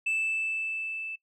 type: tone with level ramp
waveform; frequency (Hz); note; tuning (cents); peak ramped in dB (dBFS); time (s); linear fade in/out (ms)
sine; 2637; E7; 0; -22 to -34; 0.06-1.16; 10
effects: noise-tail reverb RT60 0.1 s tail -20 dB re dry + tanh soft clip ceiling -24 dBFS